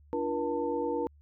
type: tone cluster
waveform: sine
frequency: 293.2 / 342.2 / 478.1 / 892 Hz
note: D4 / F4 / A#4 / A5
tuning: -3 / -35 / +44 / +23 cents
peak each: -35 / -35 / -31 / -36 dBFS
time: 0.13-1.07 s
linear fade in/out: 0 ms
effects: added 73 Hz sine -55 dBFS peak until 1.21 s